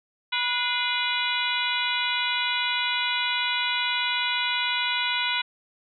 harmonic tone with a mistuned harmonic, 489.2 Hz, B4, 16 cents flat, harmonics 2 / 3 / 4 / 5 / 6 / 7 / 8, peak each -31 / -31 / -31 / -31 / -31 / -31 / -31 dBFS, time 0.32-5.42 s, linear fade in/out 10 ms, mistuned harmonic 4, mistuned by +95 cents, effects none

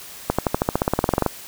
accelerating click train, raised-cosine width 1 ms, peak -3 dBFS, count 17, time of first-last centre 0.3-1.263 s, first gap 86 ms, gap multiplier 0.95, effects white hiss -39 dBFS RMS until 1.47 s

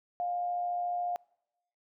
sine tone with amplitude modulation, 707 Hz, F5, 21 cents sharp, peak -28 dBFS, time 0.2-1.16 s, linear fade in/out 0 ms, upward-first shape sine, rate 114 Hz, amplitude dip 35%, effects noise-tail reverb RT60 0.9 s tail -26 dB re dry

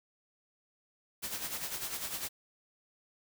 white noise with tremolo, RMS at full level -36 dBFS, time 1.22-2.29 s, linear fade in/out 20 ms, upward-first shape sine, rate 10 Hz, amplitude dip 60%, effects none

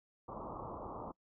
white low-pass noise, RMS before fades -45 dBFS, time 0.28-1.12 s, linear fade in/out 10 ms, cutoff 1200 Hz, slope 96 dB/octave, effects noise-tail reverb RT60 0.1 s tail -24 dB re dry

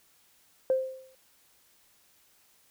sine tone with exponential decay, 523 Hz, C5, 1 cent flat, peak -19 dBFS, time 0.7-1.15 s, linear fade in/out 1 ms, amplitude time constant 97 ms, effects tanh soft clip ceiling -15 dBFS + white hiss -64 dBFS RMS until 2.7 s

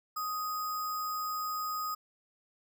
sine tone with sample-and-hold, 1247 Hz, D#6, 3 cents sharp, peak -32 dBFS, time 0.16-1.95 s, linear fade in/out 10 ms, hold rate 6300 Hz, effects none

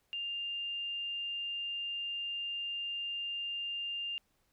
sine tone, 2800 Hz, F7, 4 cents sharp, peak -35 dBFS, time 0.13-4.18 s, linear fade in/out 0 ms, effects pink hiss -75 dBFS RMS until 4.52 s

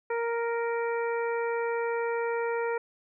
harmonic tone, 466.2 Hz, A#4, in tune, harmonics 1 / 2 / 3 / 4 / 5, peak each -28 / -34 / -38 / -40 / -42 dBFS, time 0.1-2.78 s, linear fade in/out 5 ms, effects none

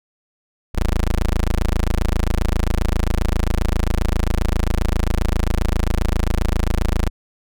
20% pulse tone, 27.5 Hz, A0, in tune, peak -11 dBFS, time 0.74-7.1 s, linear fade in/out 20 ms, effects none

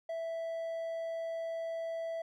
triangle tone, 659.3 Hz, E5, in tune, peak -33 dBFS, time 0.09-2.22 s, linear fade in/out 5 ms, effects none

